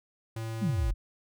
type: tone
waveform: square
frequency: 112.5 Hz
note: A2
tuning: 39 cents sharp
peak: -34 dBFS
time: 0.36-0.91 s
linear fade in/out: 5 ms
type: exponential sweep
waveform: sine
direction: down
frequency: 229.3 to 39.02 Hz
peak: -25 dBFS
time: 0.61-0.94 s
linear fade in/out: 20 ms
effects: none